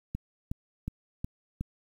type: click train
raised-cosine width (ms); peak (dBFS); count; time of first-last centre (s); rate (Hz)
5; -20; 5; 0.15-1.61; 2.74
effects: 9-bit